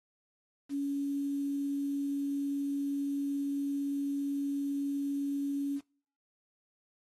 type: tone with quantisation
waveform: sine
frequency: 281.2 Hz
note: C#4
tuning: 25 cents sharp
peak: -30 dBFS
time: 0.69-5.81 s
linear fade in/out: 50 ms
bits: 9
effects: noise-tail reverb RT60 0.5 s tail -26 dB re dry + AAC 32 kbps

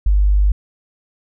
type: tone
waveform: sine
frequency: 50 Hz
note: G1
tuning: 35 cents sharp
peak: -10 dBFS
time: 0.06-0.52 s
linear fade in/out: 5 ms
effects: none

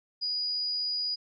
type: tone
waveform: sine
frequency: 4908 Hz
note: D#8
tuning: 25 cents flat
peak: -28 dBFS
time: 0.21-1.16 s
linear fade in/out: 20 ms
effects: none

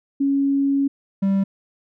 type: tone pair in turn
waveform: sine / triangle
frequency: 277.2 / 195.39 Hz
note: C#4 / G3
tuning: 0 / -5 cents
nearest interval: tritone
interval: 605 cents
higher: first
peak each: -16 / -14 dBFS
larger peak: second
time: 0.2-0.88 / 1.22-1.44 s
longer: first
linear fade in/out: 10 ms
effects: none

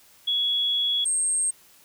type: tone pair in turn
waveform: sine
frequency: 3360 / 8467 Hz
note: G#7 / C9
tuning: +19 / +20 cents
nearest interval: octave + major third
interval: 1601 cents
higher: second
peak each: -21 dBFS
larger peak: neither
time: 0.27-1.05 / 1.05-1.51 s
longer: first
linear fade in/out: 10 ms
effects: white hiss -55 dBFS RMS until 1.84 s

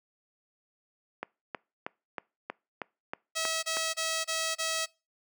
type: click train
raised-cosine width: 0.5 ms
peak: -18 dBFS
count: 9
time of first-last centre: 1.23-3.77 s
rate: 3.15 Hz
type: tone bursts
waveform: 5% pulse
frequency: 646 Hz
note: E5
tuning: 35 cents flat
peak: -18 dBFS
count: 5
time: 3.35-4.862 s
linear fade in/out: 20 ms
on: 280 ms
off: 28 ms
effects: noise-tail reverb RT60 0.3 s tail -25 dB re dry + high-pass 300 Hz 12 dB/octave

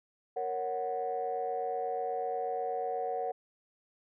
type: chord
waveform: sine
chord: F# major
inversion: first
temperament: equal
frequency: 466.2 / 554.4 / 740 Hz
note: A#4 / C#5 / F#5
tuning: 0 / 0 / 0 cents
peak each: -35 / -38 / -33 dBFS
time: 0.36-3.32 s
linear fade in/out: 10 ms
effects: tanh soft clip ceiling -24 dBFS

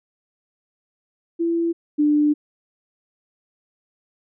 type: tone pair in turn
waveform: sine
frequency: 335.9 / 297 Hz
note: E4 / D4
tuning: +33 / +20 cents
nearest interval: major second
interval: 213 cents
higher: first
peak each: -18 / -14 dBFS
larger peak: second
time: 1.39-1.73 / 1.98-2.34 s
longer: second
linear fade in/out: 20 ms
effects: none

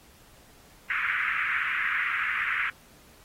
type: band-pass noise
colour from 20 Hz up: white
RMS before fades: -28 dBFS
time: 0.9-2.7 s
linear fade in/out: 2 ms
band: 1300 to 2300 Hz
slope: 48 dB/octave
effects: pink hiss -56 dBFS RMS until 3.24 s + AAC 48 kbps

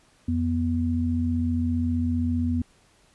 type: tone pair together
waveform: sine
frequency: 86.59 / 244.6 Hz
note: F2 / B3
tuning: -14 / -16 cents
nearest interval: octave + tritone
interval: 1798 cents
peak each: -25 / -24 dBFS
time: 0.28-2.62 s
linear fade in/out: 5 ms
effects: pink hiss -60 dBFS RMS until 3.14 s + resampled to 24000 Hz

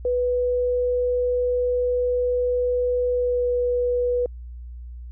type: tone with pitch glide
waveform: sine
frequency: 493.9 to 490.2 Hz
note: B4 to B4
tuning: 0 to -13 cents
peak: -19 dBFS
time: 0.05-4.26 s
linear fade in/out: 2 ms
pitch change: -13 cents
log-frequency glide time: 3.1-3.46 s
effects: added 60 Hz sine -34 dBFS peak until 5.11 s

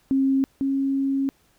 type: tone pair in turn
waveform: sine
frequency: 269.2 / 272.5 Hz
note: C4 / C#4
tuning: +49 / -29 cents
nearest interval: unison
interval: 22 cents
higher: second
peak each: -17 / -20 dBFS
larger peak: first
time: 0.11-0.44 / 0.61-1.29 s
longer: second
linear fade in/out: 0 ms
effects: pink hiss -62 dBFS RMS until 1.58 s

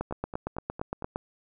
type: two click trains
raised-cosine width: 1 ms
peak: -24 / -16 dBFS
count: 5 / 11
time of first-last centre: 0.11-1.023 / 0.01-1.159 s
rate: 4.38 / 8.7 Hz
effects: none

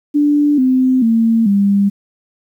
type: tone with pitch steps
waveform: sine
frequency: 292.8 / 257.9 / 227.1 / 199.99 Hz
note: D4 / C4 / A#3 / G3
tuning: -5 / -25 / -45 / +35 cents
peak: -9 dBFS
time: 0.14-1.9 s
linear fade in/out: 20 ms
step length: 440 ms
effects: 8-bit

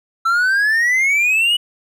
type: exponential sweep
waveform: triangle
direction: up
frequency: 1326 to 2960 Hz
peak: -11 dBFS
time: 0.25-1.57 s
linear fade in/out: 10 ms
effects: none

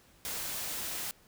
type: noise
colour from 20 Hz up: white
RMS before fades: -37 dBFS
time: 0.25-1.11 s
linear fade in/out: 0 ms
effects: pink hiss -62 dBFS RMS until 1.27 s

